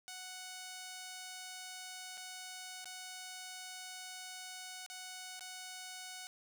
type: tone with dropouts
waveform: 5% pulse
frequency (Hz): 740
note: F#5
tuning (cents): 0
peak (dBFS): -34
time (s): 0.08-6.27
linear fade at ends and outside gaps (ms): 0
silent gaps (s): 2.172-2.177 / 2.844-2.856 / 4.863-4.9 / 5.394-5.408
effects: none